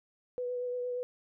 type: tone with vibrato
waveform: sine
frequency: 493.9 Hz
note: B4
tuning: in tune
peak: -32 dBFS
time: 0.38-1.03 s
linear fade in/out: 0 ms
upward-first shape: triangle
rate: 8.6 Hz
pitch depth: 19 cents each way
effects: none